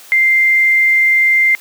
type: tone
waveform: sine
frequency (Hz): 2093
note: C7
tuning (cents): 0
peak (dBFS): -8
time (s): 0.12-1.55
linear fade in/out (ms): 0
effects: white hiss -39 dBFS RMS until 1.6 s + high-pass 400 Hz 12 dB/octave